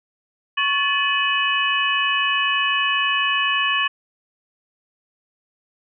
sine tone cluster, 1109 / 1734 / 2530 / 2958 Hz, C#6 / A6 / D#7 / F#7, 0 / -26 / +28 / -1 cents, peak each -23 dBFS, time 0.57-3.88 s, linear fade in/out 10 ms, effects none

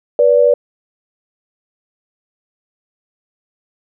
sine tone pair together, 486.9 / 580.3 Hz, B4 / D5, -25 / -21 cents, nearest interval minor third, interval 304 cents, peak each -10 dBFS, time 0.19-0.54 s, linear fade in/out 2 ms, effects none

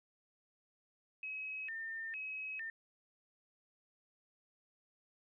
sine tone with vibrato, 2148 Hz, C7, 45 cents sharp, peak -40 dBFS, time 1.23-2.7 s, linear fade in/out 2 ms, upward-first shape square, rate 1.1 Hz, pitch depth 300 cents each way, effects none

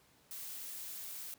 blue noise, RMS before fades -45 dBFS, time 0.31-1.34 s, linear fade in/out 0 ms, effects pink hiss -67 dBFS RMS until 1.38 s + high-pass 80 Hz 12 dB/octave

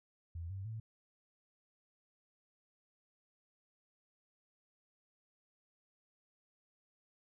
sine tone with pitch steps, 84.2 / 96.72 / 111.1 Hz, E2 / G2 / A2, +37 / -23 / +17 cents, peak -40 dBFS, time 0.35-0.8 s, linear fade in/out 5 ms, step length 150 ms, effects none

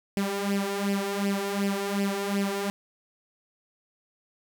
sawtooth tone with flanger, 199.2 Hz, G3, 28 cents sharp, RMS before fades -28 dBFS, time 0.17-2.7 s, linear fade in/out 0 ms, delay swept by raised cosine 0.38 to 2.88 ms, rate 2.7 Hz, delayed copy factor +0.7, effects none

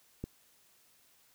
click, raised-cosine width 3 ms, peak -24 dBFS, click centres 0.24 s, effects white hiss -66 dBFS RMS until 1.34 s

